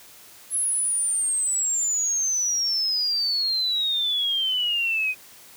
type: exponential sweep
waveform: sine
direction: down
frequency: 11000 to 2484 Hz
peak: -21 dBFS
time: 0.5-5.15 s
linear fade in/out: 50 ms
effects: white hiss -48 dBFS RMS until 5.56 s + high-pass 60 Hz 12 dB/octave